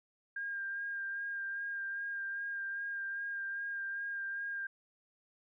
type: tone with vibrato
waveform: sine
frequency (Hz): 1606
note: G6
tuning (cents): +41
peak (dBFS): -36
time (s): 0.36-4.67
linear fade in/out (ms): 5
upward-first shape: sine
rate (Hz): 2.5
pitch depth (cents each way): 20
effects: none